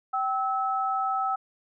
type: tone pair together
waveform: sine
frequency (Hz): 773.5 / 1300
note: G5 / E6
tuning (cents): -23 / -24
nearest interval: major sixth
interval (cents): 899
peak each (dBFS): -27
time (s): 0.13-1.36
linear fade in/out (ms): 10
effects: none